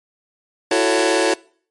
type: chord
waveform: sawtooth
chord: F# minor seventh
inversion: third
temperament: just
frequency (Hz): 333 / 370 / 444 / 555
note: E4 / F#4 / A4 / C#5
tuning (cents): +18 / 0 / +16 / +2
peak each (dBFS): -16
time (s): 0.71-1.34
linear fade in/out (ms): 5
effects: noise-tail reverb RT60 0.5 s tail -24 dB re dry + MP3 48 kbps